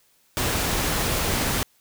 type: noise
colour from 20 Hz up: pink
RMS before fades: -24 dBFS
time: 0.37-1.63 s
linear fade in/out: 0 ms
effects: white hiss -62 dBFS RMS until 1.8 s